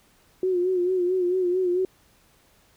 sine tone with vibrato, 363.5 Hz, F#4, 31 cents flat, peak -20 dBFS, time 0.43-1.85 s, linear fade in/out 2 ms, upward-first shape sine, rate 4.5 Hz, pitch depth 58 cents each way, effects pink hiss -60 dBFS RMS until 2.76 s

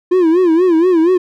triangle tone with vibrato, 344.6 Hz, F4, 23 cents flat, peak -6 dBFS, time 0.11-1.18 s, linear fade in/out 10 ms, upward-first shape sine, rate 4.2 Hz, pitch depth 140 cents each way, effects none

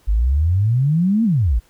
sine exponential two-way sweep, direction up then down, 48.67 to 235.5 to 48.67 Hz, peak -13 dBFS, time 0.07-1.6 s, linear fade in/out 20 ms, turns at 1.24 s, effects pink hiss -56 dBFS RMS until 1.69 s

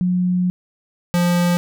sine / square tone pair in turn, 180.5 / 175.16 Hz, F#3 / F3, -43 / +5 cents, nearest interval minor second, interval 52 cents, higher first, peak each -15 dBFS, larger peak neither, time 0.01-0.5 / 1.14-1.57 s, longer first, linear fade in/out 0 ms, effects none

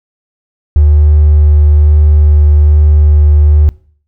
triangle tone with hard clipping, 74.9 Hz, D2, 35 cents sharp, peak -3 dBFS, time 0.76-3.69 s, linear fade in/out 0 ms, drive 4 dB, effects noise-tail reverb RT60 0.5 s tail -21 dB re dry

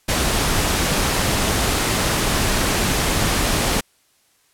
pink noise, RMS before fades -19 dBFS, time 0.08-3.81 s, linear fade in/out 10 ms, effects white hiss -60 dBFS RMS until 4.53 s + low-pass 12000 Hz 12 dB/octave

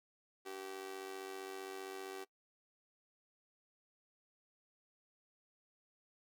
sawtooth tone with amplitude modulation, 384.7 Hz, G4, 33 cents flat, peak -37 dBFS, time 0.45-2.25 s, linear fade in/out 20 ms, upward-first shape sine, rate 95.3 Hz, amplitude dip 75%, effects noise-tail reverb RT60 0.1 s tail -22 dB re dry

